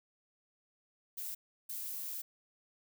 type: noise bursts at uneven times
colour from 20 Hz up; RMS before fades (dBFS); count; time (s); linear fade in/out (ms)
violet; -41; 2; 1.17-1.35 / 1.69-2.22; 10
effects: none